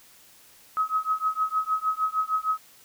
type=tone with tremolo; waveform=sine; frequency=1275 Hz; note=D#6; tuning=42 cents sharp; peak=-19 dBFS; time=0.77-2.58 s; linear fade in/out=0 ms; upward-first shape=triangle; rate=6.5 Hz; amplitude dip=100%; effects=white hiss -54 dBFS RMS until 2.84 s

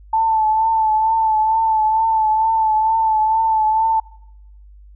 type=tone with vibrato; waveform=sine; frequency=880 Hz; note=A5; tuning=in tune; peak=-13 dBFS; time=0.13-4 s; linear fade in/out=5 ms; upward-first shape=triangle; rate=2.2 Hz; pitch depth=39 cents each way; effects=noise-tail reverb RT60 0.8 s tail -22 dB re dry + added 50 Hz sine -40 dBFS peak until 4.95 s

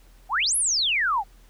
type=exponential two-way sweep; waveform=sine; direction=up then down; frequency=698.5 to 11370 to 745 Hz; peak=-20 dBFS; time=0.29-1.24 s; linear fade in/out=50 ms; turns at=0.56 s; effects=added 41 Hz sine -49 dBFS peak until 1.49 s + pink hiss -59 dBFS RMS until 1.49 s

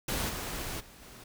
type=noise with level steps; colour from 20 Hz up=pink; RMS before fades=-32 / -37 / -53 / -50 dBFS; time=0.08-1.24 s; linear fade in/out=5 ms; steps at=0.28 / 0.79 / 1.01 s; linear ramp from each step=20 ms; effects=none

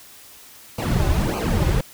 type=noise with flanger; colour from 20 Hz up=brown; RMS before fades=-20 dBFS; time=0.78-1.81 s; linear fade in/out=5 ms; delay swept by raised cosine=0.54 to 4.44 ms; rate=1.7 Hz; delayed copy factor=-1; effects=white hiss -45 dBFS RMS until 1.93 s

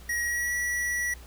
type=tone with pitch glide; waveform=square; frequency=1899 to 1941.1 Hz; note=A#6 to B6; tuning=+32 to -30 cents; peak=-27 dBFS; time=0.09-1.14 s; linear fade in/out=5 ms; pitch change=+38 cents; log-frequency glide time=0.23-0.54 s; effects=added 60 Hz sine -44 dBFS peak until 1.26 s + pink hiss -52 dBFS RMS until 1.26 s

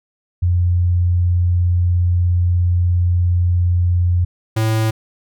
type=tone pair in turn; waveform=sine / square; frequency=88.3 / 110.61 Hz; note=F2 / A2; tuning=+20 / +10 cents; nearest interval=major third; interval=390 cents; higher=second; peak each=-12 / -15 dBFS; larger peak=first; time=0.42-4.25 / 4.56-4.91 s; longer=first; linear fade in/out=10 ms; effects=none

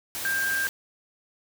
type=tone in noise; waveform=sine; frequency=1591 Hz; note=G6; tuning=25 cents sharp; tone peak=-24 dBFS; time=0.25-0.67 s; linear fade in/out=0 ms; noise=white; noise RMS=-33 dBFS; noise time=0.15-0.69 s; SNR=+6 dB; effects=none

